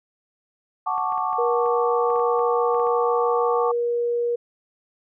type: chord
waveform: sine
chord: D major seventh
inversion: first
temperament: equal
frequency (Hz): 740 / 880 / 1108.7 / 1174.7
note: F#5 / A5 / C#6 / D6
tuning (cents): 0 / 0 / 0 / 0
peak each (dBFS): -27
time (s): 0.86-3.72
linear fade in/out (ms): 10
type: clicks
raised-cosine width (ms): 0.5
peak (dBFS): -29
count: 12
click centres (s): 0.98 / 1.123 / 1.178 / 1.33 / 1.661 / 2.103 / 2.16 / 2.196 / 2.393 / 2.746 / 2.798 / 2.87
type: tone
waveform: sine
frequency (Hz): 476.1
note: A#4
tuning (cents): +37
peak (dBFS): -20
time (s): 1.38-4.36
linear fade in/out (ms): 10
effects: none